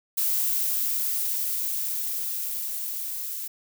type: noise with level ramp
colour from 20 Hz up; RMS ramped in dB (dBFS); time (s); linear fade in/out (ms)
violet; -24 to -33; 0.17-3.48; 10
effects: none